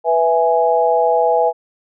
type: chord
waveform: sine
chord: E major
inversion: second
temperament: equal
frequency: 493.9 / 659.3 / 830.6 Hz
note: B4 / E5 / G#5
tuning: 0 / 0 / 0 cents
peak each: -16 dBFS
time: 0.04-1.53 s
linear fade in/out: 50 ms
effects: none